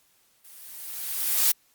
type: noise with level ramp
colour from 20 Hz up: blue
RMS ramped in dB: -49 to -19 dBFS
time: 0.44-1.52 s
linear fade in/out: 10 ms
effects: white hiss -64 dBFS RMS until 1.74 s + Opus 48 kbps